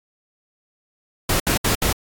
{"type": "noise bursts", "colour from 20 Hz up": "pink", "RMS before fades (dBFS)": -19, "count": 4, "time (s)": [1.29, 1.928], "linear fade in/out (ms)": 5, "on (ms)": 110, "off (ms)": 66, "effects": ["AAC 64 kbps"]}